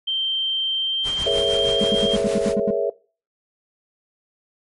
sine tone with pitch glide, 3136 to 3202 Hz, G7 to G7, 0 to +36 cents, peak -20 dBFS, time 0.07-2.16 s, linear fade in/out 10 ms, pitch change +36 cents, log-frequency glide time 0.78-1.99 s
pink noise with tremolo, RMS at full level -30 dBFS, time 1.03-2.56 s, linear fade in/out 50 ms, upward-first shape triangle, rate 6.4 Hz, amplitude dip 65%
sine chord, A# half-diminished seventh, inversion third, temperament equal, 415.3 / 466.2 / 554.4 / 659.3 Hz, G#4 / A#4 / C#5 / E5, 0 / 0 / 0 / 0 cents, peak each -24 dBFS, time 1.26-2.9 s, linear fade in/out 5 ms
triangle tone bursts, 207.7 Hz, G#3, in tune, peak -17 dBFS, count 9, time 1.81-2.706 s, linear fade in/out 2 ms, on 32 ms, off 76 ms
effects noise-tail reverb RT60 0.4 s tail -22 dB re dry + MP3 48 kbps

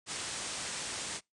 white low-pass noise, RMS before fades -39 dBFS, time 0.06-1.21 s, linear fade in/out 50 ms, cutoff 9400 Hz, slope 96 dB/octave, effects noise-tail reverb RT60 0.2 s tail -26 dB re dry + high-pass 60 Hz 12 dB/octave

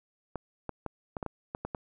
clicks, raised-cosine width 1 ms, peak -20 dBFS, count 9, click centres 0.357 / 0.693 / 0.863 / 1.168 / 1.228 / 1.263 / 1.549 / 1.65 / 1.748 s, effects none

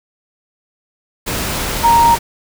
sine tone in noise, 932.3 Hz, A#5, in tune, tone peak -7 dBFS, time 1.83-2.16 s, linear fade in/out 20 ms, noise pink, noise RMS -20 dBFS, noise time 1.26-2.19 s, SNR +10 dB, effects none

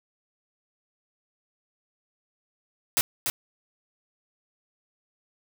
white noise with echo, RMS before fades -22 dBFS, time 2.97-3.01 s, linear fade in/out 0 ms, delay 290 ms, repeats 1, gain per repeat -5 dB, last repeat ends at 3.3 s, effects none

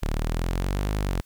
sawtooth exponential two-way sweep, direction up then down, 35.97 to 52.3 to 43.32 Hz, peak -20 dBFS, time 0.02-1.21 s, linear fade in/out 10 ms, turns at 0.95 s, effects white hiss -61 dBFS RMS until 1.25 s

